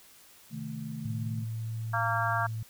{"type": "chord", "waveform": "sine", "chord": "A diminished", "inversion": "first", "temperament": "equal", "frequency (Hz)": [130.81, 155.56, 220], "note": ["C3", "Eb3", "A3"], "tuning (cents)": [0, 0, 0], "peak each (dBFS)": [-41, -39, -38], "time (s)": [0.5, 1.46], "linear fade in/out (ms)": 50}
{"type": "tone with pitch glide", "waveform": "sine", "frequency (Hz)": [112.5, 111.53], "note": ["A2", "A2"], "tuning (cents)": [39, 24], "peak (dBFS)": -32, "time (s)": [1.05, 2.63], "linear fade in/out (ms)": 5, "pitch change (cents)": -15, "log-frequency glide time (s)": [1.82, 2.3]}
{"type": "harmonic tone", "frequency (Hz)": 230, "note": "A#3", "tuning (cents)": -23, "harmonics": [3, 4, 5, 6, 7], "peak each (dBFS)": [-33, -33, -33, -33, -33], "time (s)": [1.93, 2.47], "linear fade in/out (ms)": 10}
{"effects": ["white hiss -56 dBFS RMS until 2.69 s"]}